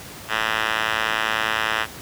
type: tone with band-pass filter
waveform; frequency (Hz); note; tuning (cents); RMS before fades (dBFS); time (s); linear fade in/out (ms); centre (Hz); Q
5% pulse; 110; A2; 0; -23; 0.28-1.87; 50; 2100; 4.2
effects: pink hiss -38 dBFS RMS until 2.01 s + high-pass 60 Hz 12 dB/octave